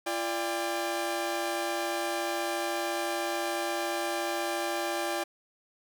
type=tone cluster; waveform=sawtooth; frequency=342.5 / 588 / 802 Hz; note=F4 / D5 / G5; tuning=-34 / +2 / +39 cents; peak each=-30 dBFS; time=0.06-5.24 s; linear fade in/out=10 ms; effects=none